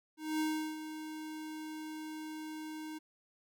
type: tone with ADSR envelope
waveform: square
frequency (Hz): 311.1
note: D#4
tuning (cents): 0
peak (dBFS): -31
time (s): 0.17-2.99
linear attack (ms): 230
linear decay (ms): 360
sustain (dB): -11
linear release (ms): 16
effects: none